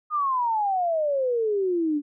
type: exponential sweep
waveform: sine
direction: down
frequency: 1243 to 284.1 Hz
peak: -21 dBFS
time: 0.1-2.02 s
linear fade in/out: 50 ms
effects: none